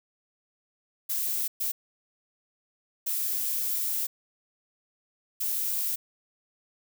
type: noise bursts at uneven times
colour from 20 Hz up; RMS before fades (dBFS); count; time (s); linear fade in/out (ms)
violet; -29; 4; 1.09-1.48 / 1.6-1.72 / 3.06-4.07 / 5.4-5.96; 10
effects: none